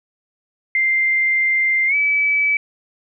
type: tone with pitch glide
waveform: sine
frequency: 2093 to 2296 Hz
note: C7 to D7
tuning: 0 to -40 cents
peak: -14 dBFS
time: 0.75-2.57 s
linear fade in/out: 2 ms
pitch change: +160 cents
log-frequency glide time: 1.87-1.95 s
effects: none